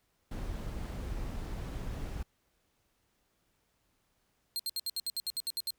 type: noise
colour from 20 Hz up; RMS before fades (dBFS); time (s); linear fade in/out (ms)
brown; -38; 0.31-2.23; 5
type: tone bursts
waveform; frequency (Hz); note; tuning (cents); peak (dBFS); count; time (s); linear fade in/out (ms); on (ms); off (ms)
sawtooth; 4200; C8; +6; -29; 12; 4.56-5.705; 0; 34; 67
effects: pink hiss -75 dBFS RMS until 5.78 s